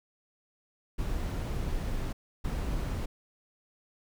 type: noise bursts at uneven times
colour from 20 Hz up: brown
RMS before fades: -32 dBFS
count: 2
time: 0.98-2.13 / 2.44-3.06 s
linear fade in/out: 10 ms
effects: none